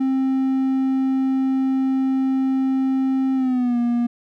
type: tone with pitch glide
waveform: triangle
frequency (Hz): 264.8 to 238.7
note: C4 to A#3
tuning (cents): +21 to +41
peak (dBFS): -15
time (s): 0-4.07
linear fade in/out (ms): 10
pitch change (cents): -180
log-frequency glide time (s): 3.35-3.78
effects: none